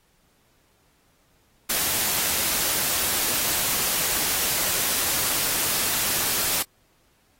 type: noise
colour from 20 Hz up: white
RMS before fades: -24 dBFS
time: 1.69-6.63 s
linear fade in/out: 10 ms
effects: pink hiss -64 dBFS RMS until 7.39 s + AAC 48 kbps